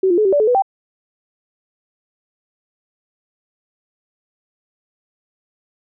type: tone with pitch steps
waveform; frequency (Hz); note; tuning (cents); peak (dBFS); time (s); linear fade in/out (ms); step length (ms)
sine; 379.3 / 348 / 427.4 / 384.8 / 580 / 430.8 / 492.5 / 781; F#4 / F4 / G#4 / G4 / D5 / A4 / B4 / G5; +43 / -6 / +50 / -32 / -22 / -37 / -5 / -7; -11; 0.03-0.622; 5; 74
effects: none